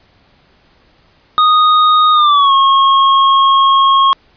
square tone with pitch glide, 1241 to 1086.6 Hz, D#6 to C#6, -5 to -35 cents, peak -7 dBFS, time 1.38-4.13 s, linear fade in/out 0 ms, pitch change -230 cents, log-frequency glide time 2.13-2.53 s, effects pink hiss -51 dBFS RMS until 4.36 s + resampled to 11025 Hz

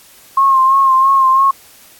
sine tone with vibrato, 1070 Hz, C6, 38 cents sharp, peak -7 dBFS, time 0.37-1.51 s, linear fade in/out 5 ms, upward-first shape sine, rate 3 Hz, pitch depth 38 cents each way, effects white hiss -43 dBFS RMS until 1.99 s + AAC 64 kbps

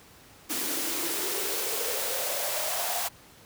white noise with high-pass filter sweep, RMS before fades -30 dBFS, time 0.49-3.09 s, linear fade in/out 20 ms, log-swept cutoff 270 to 740 Hz, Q 6.5, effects pink hiss -53 dBFS RMS until 3.45 s + high-pass 60 Hz 12 dB/octave

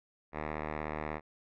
5% pulse tone with low-pass filter, 76.6 Hz, D#2, 27 cents flat, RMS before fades -38 dBFS, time 0.32-1.21 s, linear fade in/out 50 ms, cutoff 1700 Hz, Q 3, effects none

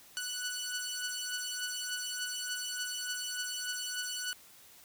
10% pulse beating tone pair, 1480 / 1483.4 Hz, F#6 / F#6, 0 / +4 cents, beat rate 3.4 Hz, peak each -29 / -31 dBFS, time 0.17-4.33 s, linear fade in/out 0 ms, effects white hiss -57 dBFS RMS until 4.84 s

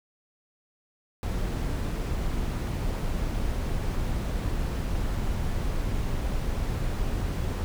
brown noise, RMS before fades -28 dBFS, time 1.23-7.64 s, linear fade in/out 0 ms, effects none

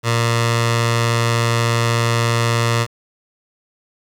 15% pulse tone with notch filter, 116.54 Hz, A#2, in tune, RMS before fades -17 dBFS, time 0.03-2.87 s, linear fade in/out 50 ms, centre 280 Hz, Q 0.54, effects low-pass 9000 Hz 12 dB/octave + 7-bit

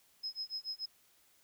sine tone with tremolo, 5120 Hz, D#8, 49 cents sharp, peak -35 dBFS, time 0.23-0.86 s, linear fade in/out 10 ms, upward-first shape sine, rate 6.9 Hz, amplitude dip 100%, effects white hiss -68 dBFS RMS until 1.43 s

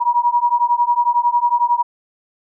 sine beating tone pair, 954 / 965 Hz, A#5 / B5, +40 / -40 cents, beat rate 11 Hz, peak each -16 dBFS, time 0-1.83 s, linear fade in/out 20 ms, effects none

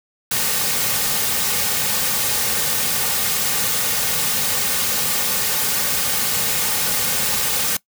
white noise with comb filter, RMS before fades -20 dBFS, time 0.31-7.77 s, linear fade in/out 5 ms, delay 3 ms, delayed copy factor -0.6, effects noise-tail reverb RT60 0.1 s tail -21 dB re dry

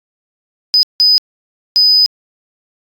sine tone bursts at uneven times, 4998 Hz, D#8, 7 cents sharp, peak -5 dBFS, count 3, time 0.74-0.83 / 1-1.18 / 1.76-2.06 s, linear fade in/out 0 ms, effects tanh soft clip ceiling -2 dBFS + AAC 64 kbps

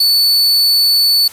45% pulse tone, 4470 Hz, C#8, 14 cents sharp, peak -8 dBFS, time 0-1.28 s, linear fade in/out 5 ms, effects white hiss -36 dBFS RMS until 1.32 s + resampled to 32000 Hz

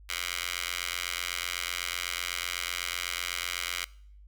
10% pulse tone with high-pass filter, 88 Hz, F2, 14 cents sharp, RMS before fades -34 dBFS, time 0.09-3.85 s, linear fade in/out 5 ms, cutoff 2200 Hz, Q 1.3, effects noise-tail reverb RT60 0.6 s tail -22 dB re dry + added 50 Hz sine -49 dBFS peak until 4.27 s

